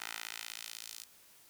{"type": "tone with high-pass filter sweep", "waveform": "10% pulse", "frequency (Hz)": 56, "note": "A1", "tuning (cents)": 31, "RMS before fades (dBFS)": -45, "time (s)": [0, 1.04], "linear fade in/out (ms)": 5, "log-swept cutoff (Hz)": [1500, 5200], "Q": 0.89, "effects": ["white hiss -61 dBFS RMS until 1.49 s"]}